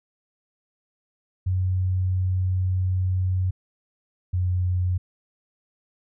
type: tone pair in turn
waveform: sine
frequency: 92.5 / 90.65 Hz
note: F#2 / F#2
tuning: 0 / -35 cents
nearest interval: unison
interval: 35 cents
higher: first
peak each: -20 dBFS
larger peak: neither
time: 1.46-3.51 / 4.33-4.98 s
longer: first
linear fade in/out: 10 ms
effects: none